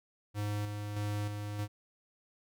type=tone with tremolo; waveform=square; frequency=103.83 Hz; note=G#2; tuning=in tune; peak=-33 dBFS; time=0.34-1.68 s; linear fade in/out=50 ms; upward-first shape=square; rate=1.6 Hz; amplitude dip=40%; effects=none